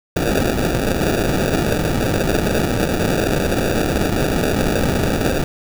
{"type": "noise with sample-and-hold", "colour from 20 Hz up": "blue", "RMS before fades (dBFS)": -18, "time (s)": [0.16, 5.44], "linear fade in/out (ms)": 5, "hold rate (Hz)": 1050, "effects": []}